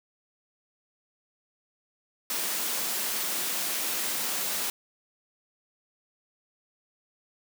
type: high-pass noise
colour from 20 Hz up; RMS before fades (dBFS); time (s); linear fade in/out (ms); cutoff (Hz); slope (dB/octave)
white; -30; 2.3-4.7; 2; 170; 48
effects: none